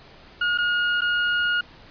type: tone with dropouts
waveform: 35% pulse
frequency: 1434 Hz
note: F6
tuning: 45 cents sharp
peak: -18 dBFS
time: 0.41-1.61 s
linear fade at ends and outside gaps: 5 ms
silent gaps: 0.577-0.584 / 1.009-1.017 s
effects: pink hiss -48 dBFS RMS until 1.9 s + resampled to 11025 Hz